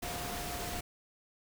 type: tone in noise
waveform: sine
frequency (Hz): 707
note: F5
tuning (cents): +21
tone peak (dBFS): -43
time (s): 0.02-0.81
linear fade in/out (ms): 10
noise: pink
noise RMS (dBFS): -39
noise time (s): 0.02-0.81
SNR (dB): -7
effects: none